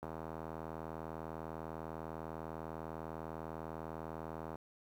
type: click train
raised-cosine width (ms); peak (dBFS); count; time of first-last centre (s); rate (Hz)
1; -29; 363; 0.03-4.555; 80
effects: high-pass 60 Hz 12 dB/octave + 10-bit